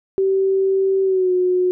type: tone with pitch glide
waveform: sine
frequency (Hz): 385.5 to 363.9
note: G4 to F#4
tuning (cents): -29 to -29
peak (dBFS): -14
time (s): 0.18-1.71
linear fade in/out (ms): 0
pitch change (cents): -100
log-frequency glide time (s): 1.03-1.32
effects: none